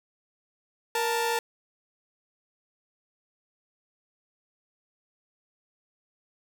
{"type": "tone pair together", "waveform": "sawtooth", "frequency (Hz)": [468.8, 885], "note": ["A#4", "A5"], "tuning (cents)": [10, 10], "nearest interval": "major seventh", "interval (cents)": 1100, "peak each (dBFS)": -24, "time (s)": [0.95, 1.39], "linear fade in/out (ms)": 2, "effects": ["9-bit"]}